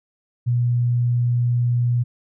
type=tone; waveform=sine; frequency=121.1 Hz; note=B2; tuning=34 cents flat; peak=-16 dBFS; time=0.46-2.04 s; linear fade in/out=20 ms; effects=none